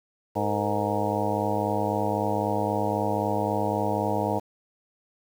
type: harmonic tone with a mistuned harmonic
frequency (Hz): 103.83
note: G#2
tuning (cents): 0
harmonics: 1 / 2 / 3 / 4 / 5 / 6 / 7 / 8 / 9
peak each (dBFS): -32 / -32 / -32 / -32 / -32 / -32 / -32 / -32 / -32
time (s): 0.35-4.4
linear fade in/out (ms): 20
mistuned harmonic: 4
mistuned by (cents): +140
effects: 8-bit